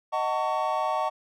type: chord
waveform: triangle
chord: D# half-diminished seventh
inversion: none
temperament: just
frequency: 622.3 / 746.7 / 896 / 1120.1 Hz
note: D#5 / F#5 / A5 / C#6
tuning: 0 / +16 / +31 / +18 cents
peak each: -28 dBFS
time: 0.12-1.1 s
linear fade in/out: 20 ms
effects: none